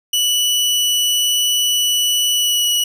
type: tone with pitch glide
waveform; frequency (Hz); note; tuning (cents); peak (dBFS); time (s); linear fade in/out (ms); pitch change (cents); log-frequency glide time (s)
sawtooth; 2957 to 2931; F#7 to F#7; -2 to -17; -11; 0.13-2.84; 5; -15; 2.32-2.68
effects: none